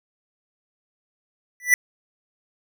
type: tone with exponential growth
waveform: square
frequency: 1975.5 Hz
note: B6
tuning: in tune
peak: -9 dBFS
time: 1.6-1.74 s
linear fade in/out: 1 ms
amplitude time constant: 29 ms
effects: none